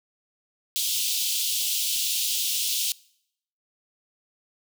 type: high-pass noise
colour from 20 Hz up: pink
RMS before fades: -26 dBFS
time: 0.76-2.92 s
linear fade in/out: 0 ms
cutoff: 2900 Hz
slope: 48 dB/octave
effects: noise-tail reverb RT60 0.7 s tail -23 dB re dry